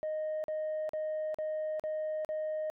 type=tone bursts; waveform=sine; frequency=620 Hz; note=D#5; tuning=6 cents flat; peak=-30 dBFS; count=6; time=0.03-2.7 s; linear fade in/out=0 ms; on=410 ms; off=42 ms; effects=tanh soft clip ceiling -30 dBFS